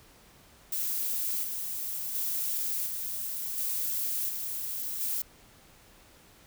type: noise with tremolo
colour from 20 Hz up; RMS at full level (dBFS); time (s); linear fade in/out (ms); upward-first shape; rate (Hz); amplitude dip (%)
violet; -31; 0.72-5.22; 5; square; 0.7; 35
effects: pink hiss -57 dBFS RMS until 6.46 s